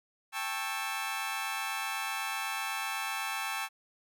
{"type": "chord", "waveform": "20% pulse", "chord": "A dominant seventh", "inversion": "third", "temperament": "just", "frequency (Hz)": [792, 880, 1100, 1320], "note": ["G5", "A5", "C#6", "E6"], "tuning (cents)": [18, 0, -14, 2], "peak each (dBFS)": -34, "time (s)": [0.32, 3.69], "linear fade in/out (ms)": 50, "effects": []}